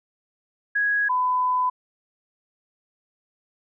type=tone pair in turn; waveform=sine; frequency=1661.2 / 1003.9 Hz; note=G#6 / B5; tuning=0 / +28 cents; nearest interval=major sixth; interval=872 cents; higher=first; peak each=-19 / -19 dBFS; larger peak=neither; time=0.75-1.09 / 1.09-1.7 s; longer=second; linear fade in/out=10 ms; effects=none